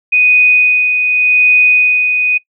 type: tone with tremolo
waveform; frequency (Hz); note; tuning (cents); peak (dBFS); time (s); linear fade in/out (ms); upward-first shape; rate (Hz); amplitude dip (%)
sine; 2489; D#7; 0; -5; 0.12-2.38; 10; sine; 0.86; 45
effects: noise-tail reverb RT60 0.1 s tail -19 dB re dry